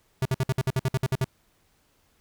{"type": "tone bursts", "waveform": "square", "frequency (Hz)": 130.81, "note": "C3", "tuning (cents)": 0, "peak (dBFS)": -22, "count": 12, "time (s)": [0.22, 1.244], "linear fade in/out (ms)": 2, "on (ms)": 34, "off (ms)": 56, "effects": ["pink hiss -66 dBFS RMS until 2.2 s"]}